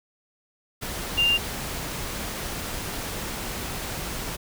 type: tone in noise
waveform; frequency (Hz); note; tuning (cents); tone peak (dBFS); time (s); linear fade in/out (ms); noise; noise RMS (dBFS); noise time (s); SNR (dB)
sine; 2794; F7; 0; -18; 1.17-1.38; 20; pink; -32; 0.81-4.37; +11
effects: none